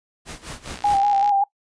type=noise with tremolo; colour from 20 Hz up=pink; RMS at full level=-33 dBFS; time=0.25-1.02 s; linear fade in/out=50 ms; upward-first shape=sine; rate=4.9 Hz; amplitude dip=85%
type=click train; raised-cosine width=0.2 ms; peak=-19 dBFS; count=40; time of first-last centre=0.66-1.293 s; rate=61.6 Hz
type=tone with vibrato; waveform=sine; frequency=806 Hz; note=G5; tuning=48 cents sharp; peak=-15 dBFS; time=0.84-1.44 s; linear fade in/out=5 ms; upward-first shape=square; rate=5.2 Hz; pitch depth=32 cents each way
effects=noise-tail reverb RT60 0.1 s tail -22 dB re dry + resampled to 22050 Hz